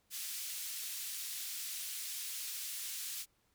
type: band-pass noise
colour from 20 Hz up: white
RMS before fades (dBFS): -42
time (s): 0.1-3.26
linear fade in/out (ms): 50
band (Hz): 2700 to 16000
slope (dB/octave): 12
effects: pink hiss -75 dBFS RMS until 3.54 s